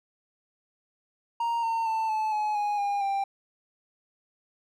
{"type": "tone with pitch steps", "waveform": "triangle", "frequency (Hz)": [932.3, 910.5, 889.2, 868.4, 848, 828.2, 808.8, 789.9], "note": ["A#5", "A#5", "A5", "A5", "G#5", "G#5", "G#5", "G5"], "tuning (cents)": [0, -41, 18, -23, 36, -5, -46, 13], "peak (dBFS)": -23, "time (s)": [1.4, 3.24], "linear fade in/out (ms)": 5, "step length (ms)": 230, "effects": []}